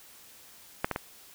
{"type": "clicks", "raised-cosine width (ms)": 0.5, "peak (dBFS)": [-10, -14, -15], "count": 3, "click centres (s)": [0.845, 0.913, 0.961], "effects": ["white hiss -53 dBFS RMS until 1.34 s"]}